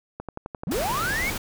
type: click train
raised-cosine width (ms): 1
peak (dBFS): -19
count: 7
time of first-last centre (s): 0.2-0.722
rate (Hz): 11.5
type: linear sweep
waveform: triangle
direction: up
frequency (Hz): 131.4 to 2277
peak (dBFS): -23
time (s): 0.67-1.3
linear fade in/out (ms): 2
type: noise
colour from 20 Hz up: pink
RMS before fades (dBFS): -30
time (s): 0.71-1.38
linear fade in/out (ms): 5
effects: none